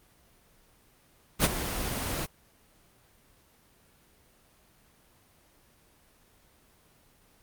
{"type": "noise with ADSR envelope", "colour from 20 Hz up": "pink", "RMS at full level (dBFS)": -19, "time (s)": [1.39, 2.27], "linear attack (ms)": 57, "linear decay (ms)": 25, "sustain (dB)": -13, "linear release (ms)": 31, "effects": ["pink hiss -62 dBFS RMS until 7.42 s", "Opus 24 kbps"]}